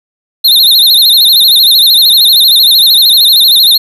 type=tone with vibrato; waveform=square; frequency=3918 Hz; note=B7; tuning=15 cents flat; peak=-3 dBFS; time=0.44-3.78 s; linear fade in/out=10 ms; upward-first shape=sine; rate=13 Hz; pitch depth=160 cents each way; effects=none